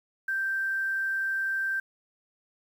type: tone with quantisation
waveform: sine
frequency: 1568 Hz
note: G6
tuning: in tune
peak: -26 dBFS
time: 0.28-1.8 s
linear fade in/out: 5 ms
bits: 9
effects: none